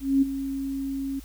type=tone with ADSR envelope; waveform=sine; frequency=272.6 Hz; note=C#4; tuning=29 cents flat; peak=-15 dBFS; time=0-1.2 s; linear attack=220 ms; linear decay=17 ms; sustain=-12 dB; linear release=12 ms; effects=added 53 Hz sine -42 dBFS peak until 1.24 s + white hiss -52 dBFS RMS until 1.24 s